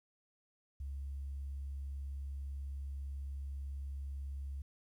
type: tone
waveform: sine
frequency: 69.1 Hz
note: C#2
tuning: 5 cents flat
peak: -38 dBFS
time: 0.8-4.62 s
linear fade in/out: 5 ms
effects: tanh soft clip ceiling -35 dBFS + 12-bit